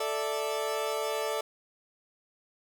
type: chord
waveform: 30% pulse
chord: A suspended fourth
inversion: none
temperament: equal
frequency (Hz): 440 / 587.3 / 659.3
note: A4 / D5 / E5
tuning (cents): 0 / 0 / 0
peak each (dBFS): -30 / -31 / -34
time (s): 0-1.41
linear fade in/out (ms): 5
effects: none